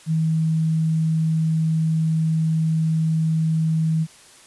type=tone; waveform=sine; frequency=160 Hz; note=D#3; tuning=49 cents sharp; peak=-17 dBFS; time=0.06-4.07 s; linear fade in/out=50 ms; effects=white hiss -48 dBFS RMS until 4.46 s + resampled to 24000 Hz